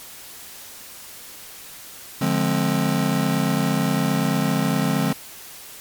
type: chord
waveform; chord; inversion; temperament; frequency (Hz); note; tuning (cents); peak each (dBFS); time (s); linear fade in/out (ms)
square; D half-diminished seventh; none; just; 146.83 / 176.2 / 211.4 / 264.3; D3 / F3 / Ab3 / C4; 0 / +16 / +31 / +18; -25; 2.21-5.13; 5
effects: white hiss -40 dBFS RMS until 5.8 s + MP3 96 kbps